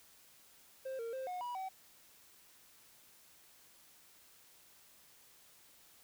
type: tone with pitch steps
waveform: triangle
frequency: 528 / 460.7 / 525 / 726 / 973 / 760 Hz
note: C5 / A#4 / C5 / F#5 / B5 / F#5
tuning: +16 / -20 / +6 / -33 / -26 / +46 cents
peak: -37 dBFS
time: 0.85-1.69 s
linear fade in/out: 10 ms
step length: 140 ms
effects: white hiss -63 dBFS RMS until 6.03 s